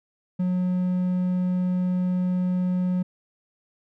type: tone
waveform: triangle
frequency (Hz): 181.6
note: F#3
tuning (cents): -32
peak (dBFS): -19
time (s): 0.39-3.03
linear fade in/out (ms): 10
effects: none